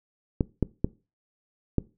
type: clicks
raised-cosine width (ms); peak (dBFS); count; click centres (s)
3; -9; 4; 0.408 / 0.627 / 0.845 / 1.783
effects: noise-tail reverb RT60 0.3 s tail -21 dB re dry

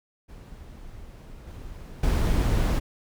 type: noise with level steps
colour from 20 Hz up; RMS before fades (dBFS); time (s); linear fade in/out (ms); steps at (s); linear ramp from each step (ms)
brown; -43 / -40 / -22; 0.28-2.8; 20; 1.47 / 2.03; 5
effects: none

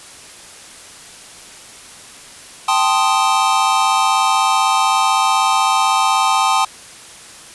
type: chord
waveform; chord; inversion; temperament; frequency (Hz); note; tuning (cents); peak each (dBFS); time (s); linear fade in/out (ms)
square; A half-diminished seventh; third; equal; 784 / 880 / 1046.5 / 1244.5; G5 / A5 / C6 / Eb6; 0 / 0 / 0 / 0; -19; 2.68-6.65; 5
effects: white hiss -38 dBFS RMS until 7.54 s + resampled to 24000 Hz

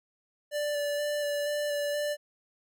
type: tone with vibrato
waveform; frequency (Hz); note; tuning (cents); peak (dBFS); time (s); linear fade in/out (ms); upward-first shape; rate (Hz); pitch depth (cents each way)
square; 585; D5; -7; -29; 0.51-2.17; 50; square; 2.1; 12
effects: none

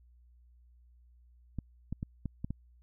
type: clicks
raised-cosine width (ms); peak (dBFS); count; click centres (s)
5; -23; 6; 1.587 / 1.926 / 2.029 / 2.257 / 2.445 / 2.506
effects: added 60 Hz sine -58 dBFS peak until 2.82 s

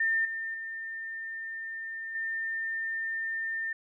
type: tone with level steps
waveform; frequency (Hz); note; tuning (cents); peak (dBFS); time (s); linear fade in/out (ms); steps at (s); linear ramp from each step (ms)
sine; 1805; A6; +44; -24 / -32 / -35 / -30; 0-3.73; 5; 0.25 / 0.54 / 2.15; 2
effects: none

